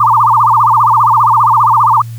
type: tone with vibrato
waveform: sine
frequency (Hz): 1040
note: C6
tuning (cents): -11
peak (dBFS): -5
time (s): 0-2.02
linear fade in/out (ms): 5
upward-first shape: sine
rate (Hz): 15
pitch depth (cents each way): 290
effects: added 115 Hz sine -22 dBFS peak until 2.18 s + white hiss -42 dBFS RMS until 2.18 s